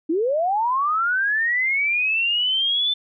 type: linear sweep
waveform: sine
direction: up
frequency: 298.9 to 3541 Hz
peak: -18 dBFS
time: 0.09-2.94 s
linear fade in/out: 10 ms
effects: none